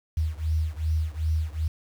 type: beating tone pair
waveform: sine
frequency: 77.78 / 80.38 Hz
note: D#2 / E2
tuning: 0 / -43 cents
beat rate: 2.6 Hz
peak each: -26 / -27 dBFS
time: 0.17-1.68 s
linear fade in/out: 5 ms
effects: 8-bit